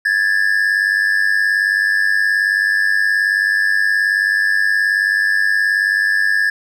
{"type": "tone pair together", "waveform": "triangle", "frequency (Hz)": [1661.2, 1760], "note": ["G#6", "A6"], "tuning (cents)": [0, 0], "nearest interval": "minor second", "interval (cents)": 100, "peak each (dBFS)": -14, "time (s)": [0.05, 6.5], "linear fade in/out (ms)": 5, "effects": []}